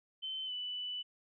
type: tone with pitch glide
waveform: sine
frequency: 3073 to 2980 Hz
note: G7 to F#7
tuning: -35 to +12 cents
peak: -37 dBFS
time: 0.22-1.03 s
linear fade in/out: 20 ms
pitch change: -53 cents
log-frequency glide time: 0.45-0.52 s
effects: none